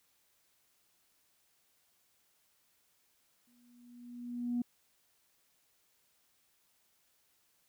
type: tone with exponential growth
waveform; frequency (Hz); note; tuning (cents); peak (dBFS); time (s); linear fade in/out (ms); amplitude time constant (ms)
sine; 241.9; B3; -36; -28; 3.47-4.62; 5; 250
effects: tanh soft clip ceiling -26 dBFS + white hiss -73 dBFS RMS until 7.68 s